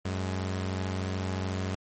sawtooth tone pair together, 93.59 / 210.1 Hz, F#2 / G#3, +20 / +20 cents, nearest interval octave + major second, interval 1400 cents, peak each -26 / -34 dBFS, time 0.05-1.75 s, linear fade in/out 5 ms, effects MP3 32 kbps

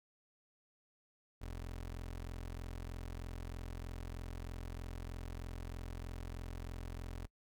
25% pulse tone, 43.18 Hz, F1, 19 cents flat, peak -39 dBFS, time 1.41-7.27 s, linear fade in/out 10 ms, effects noise-tail reverb RT60 0.1 s tail -24 dB re dry

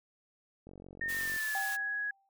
click train, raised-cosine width 2 ms, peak -37 dBFS, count 33, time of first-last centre 0.67-1.363 s, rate 46.2 Hz
sine tone with pitch glide, 1830 to 1668.5 Hz, A#6 to G#6, -32 to +8 cents, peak -32 dBFS, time 1.01-2.11 s, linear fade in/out 5 ms, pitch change -160 cents, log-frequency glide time 1.14-1.72 s
white high-pass noise, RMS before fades -42 dBFS, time 1.08-1.77 s, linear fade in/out 20 ms, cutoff 880 Hz, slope 48 dB/octave
sine tone with exponential decay, 784 Hz, G5, in tune, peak -33 dBFS, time 1.55-2.29 s, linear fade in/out 1 ms, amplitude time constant 160 ms
effects none

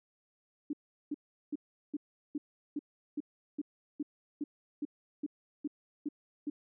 sine tone bursts, 293.7 Hz, D4, in tune, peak -32 dBFS, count 15, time 0.7-6.5 s, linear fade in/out 5 ms, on 32 ms, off 380 ms, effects none

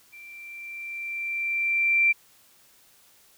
sine tone with level ramp, 2354 Hz, D7, 3 cents sharp, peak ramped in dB -43 to -16 dBFS, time 0.12-2.13 s, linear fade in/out 20 ms, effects white hiss -58 dBFS RMS until 3.37 s

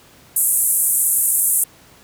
white band-pass noise, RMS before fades -17 dBFS, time 0.36-1.64 s, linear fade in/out 5 ms, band 8200 to 13000 Hz, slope 48 dB/octave, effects pink hiss -48 dBFS RMS until 2.03 s + high-pass 60 Hz 12 dB/octave

